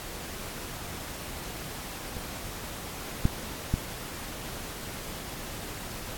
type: clicks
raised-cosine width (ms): 5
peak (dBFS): -24 / -9 / -12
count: 3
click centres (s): 2.168 / 3.254 / 3.74
effects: pink hiss -39 dBFS RMS until 6.17 s + AAC 64 kbps